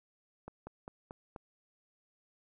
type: slowing click train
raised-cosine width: 1 ms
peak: -30 dBFS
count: 5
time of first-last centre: 0.48-1.362 s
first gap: 190 ms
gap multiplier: 1.1
effects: none